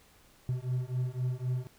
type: beating tone pair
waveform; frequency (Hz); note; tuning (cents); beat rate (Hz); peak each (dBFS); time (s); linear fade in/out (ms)
triangle; 124.5 / 128.4; B2 / C3; +14 / -32; 3.9; -31; 0.49-1.67; 0
effects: pink hiss -61 dBFS RMS until 1.78 s